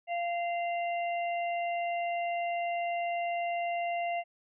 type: harmonic tone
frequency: 692 Hz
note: F5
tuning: 16 cents flat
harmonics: 1 / 3 / 4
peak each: -30 / -40 / -42 dBFS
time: 0.07-4.24 s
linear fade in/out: 50 ms
effects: none